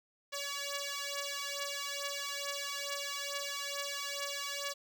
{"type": "beating tone pair", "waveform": "5% pulse", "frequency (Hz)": [565, 567.3], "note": ["C#5", "C#5"], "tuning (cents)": [33, 40], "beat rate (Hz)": 2.3, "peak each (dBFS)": -28, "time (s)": [0.32, 4.74], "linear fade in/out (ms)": 20, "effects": []}